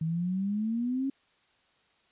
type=exponential sweep; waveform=sine; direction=up; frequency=157.2 to 275.9 Hz; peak=-27 dBFS; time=0.01-1.1 s; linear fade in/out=5 ms; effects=white hiss -67 dBFS RMS until 2.11 s + resampled to 8000 Hz